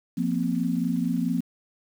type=chord; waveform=sine; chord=F suspended fourth; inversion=none; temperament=equal with one note detuned; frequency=174.61 / 233.1 / 257.6 Hz; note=F3 / Bb3 / C4; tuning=0 / 0 / -27 cents; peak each=-27 dBFS; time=0.17-1.41 s; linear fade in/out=10 ms; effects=8-bit